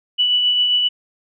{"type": "tone with tremolo", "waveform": "sine", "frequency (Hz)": 2960, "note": "F#7", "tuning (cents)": 0, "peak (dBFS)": -12, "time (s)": [0.18, 0.89], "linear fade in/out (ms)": 20, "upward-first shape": "triangle", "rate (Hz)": 7.5, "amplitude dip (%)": 35, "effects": []}